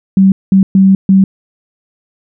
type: tone bursts at uneven times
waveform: sine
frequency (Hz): 192.5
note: G3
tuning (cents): -31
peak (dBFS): -3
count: 4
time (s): 0.17-0.32 / 0.52-0.63 / 0.75-0.95 / 1.09-1.24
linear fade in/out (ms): 2
effects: none